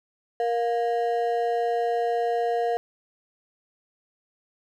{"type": "ring-modulated tone", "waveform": "triangle", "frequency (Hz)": 587.3, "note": "D5", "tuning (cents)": 0, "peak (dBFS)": -17, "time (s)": [0.4, 2.77], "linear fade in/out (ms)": 0, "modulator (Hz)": 118, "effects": []}